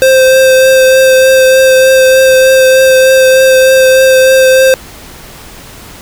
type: tone with vibrato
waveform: square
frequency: 523.3 Hz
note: C5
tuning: in tune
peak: -3 dBFS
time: 0.02-4.74 s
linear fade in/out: 0 ms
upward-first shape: triangle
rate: 3.3 Hz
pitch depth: 15 cents each way
effects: pink hiss -31 dBFS RMS until 6.01 s